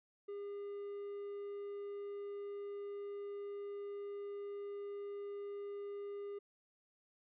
triangle tone, 405.1 Hz, G#4, 43 cents flat, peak -40 dBFS, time 0.28-6.39 s, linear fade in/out 10 ms, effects resampled to 8000 Hz

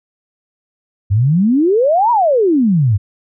sine exponential two-way sweep, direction up then down, 93.2 to 987.8 to 93.2 Hz, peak -9 dBFS, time 1.1-2.98 s, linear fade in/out 20 ms, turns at 2.11 s, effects none

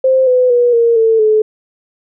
sine tone with pitch steps, 523.3 / 503.4 / 484.3 / 465.9 / 448.3 / 431.2 Hz, C5 / B4 / B4 / A#4 / A4 / A4, 0 / +33 / -34 / -1 / +32 / -35 cents, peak -7 dBFS, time 0.04-1.42 s, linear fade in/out 5 ms, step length 230 ms, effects none

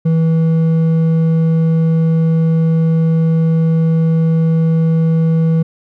sine tone with hard clipping, 162.5 Hz, E3, 24 cents flat, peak -11 dBFS, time 0.05-5.63 s, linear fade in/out 10 ms, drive 5 dB, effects none

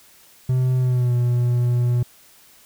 triangle tone with pitch glide, 128 to 121.73 Hz, C3 to B2, -38 to -25 cents, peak -14 dBFS, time 0.49-2.03 s, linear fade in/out 5 ms, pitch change -87 cents, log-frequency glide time 0.78-1.14 s, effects white hiss -51 dBFS RMS until 2.65 s

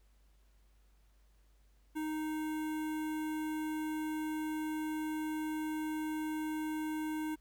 square tone with notch filter, 310 Hz, D#4, 6 cents flat, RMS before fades -37 dBFS, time 1.95-7.36 s, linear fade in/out 20 ms, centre 4800 Hz, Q 0.74, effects added 50 Hz sine -63 dBFS peak until 7.4 s + pink hiss -75 dBFS RMS until 7.4 s

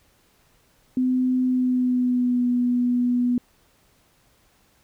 sine tone with pitch glide, 254.7 to 245.2 Hz, C4 to B3, -46 to -12 cents, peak -18 dBFS, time 0.97-3.38 s, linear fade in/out 2 ms, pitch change -66 cents, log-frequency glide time 1.45-2.47 s, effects pink hiss -61 dBFS RMS until 4.83 s

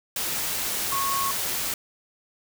sine tone in noise, 1098 Hz, C#6, 17 cents flat, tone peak -25 dBFS, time 0.92-1.31 s, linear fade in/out 2 ms, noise white, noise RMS -28 dBFS, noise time 0.16-1.74 s, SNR 0 dB, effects none

